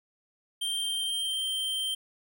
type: tone with pitch glide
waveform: square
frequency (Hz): 3162 to 3137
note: G7 to G7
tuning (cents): +14 to +1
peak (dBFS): -29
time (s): 0.61-1.95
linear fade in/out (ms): 10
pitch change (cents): -13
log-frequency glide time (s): 0.79-1.59
effects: none